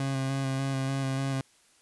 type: tone with vibrato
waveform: 30% pulse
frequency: 134.9 Hz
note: C#3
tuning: 47 cents flat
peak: -25 dBFS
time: 0-1.41 s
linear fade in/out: 2 ms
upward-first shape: square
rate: 3.4 Hz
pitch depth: 16 cents each way
effects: white hiss -62 dBFS RMS until 1.81 s + resampled to 24000 Hz